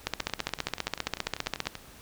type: two click trains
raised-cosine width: 0.2 ms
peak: -10 / -19 dBFS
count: 25 / 17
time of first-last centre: 0.07-1.67 / 0.2-1.753 s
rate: 15 / 10.3 Hz
effects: pink hiss -51 dBFS RMS until 2.01 s